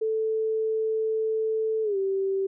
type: tone with pitch glide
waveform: sine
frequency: 440 to 387.5 Hz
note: A4 to G4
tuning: 0 to -20 cents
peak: -23 dBFS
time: 0.01-2.47 s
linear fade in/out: 10 ms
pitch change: -220 cents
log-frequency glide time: 1.83-1.97 s
effects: none